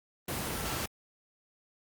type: tone in noise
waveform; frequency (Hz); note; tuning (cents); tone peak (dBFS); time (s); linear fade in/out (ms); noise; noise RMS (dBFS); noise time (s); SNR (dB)
sine; 1335; E6; +22; -45; 0.55-0.79; 5; pink; -34; 0.28-0.86; -14
effects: high-pass 60 Hz 12 dB/octave + Opus 24 kbps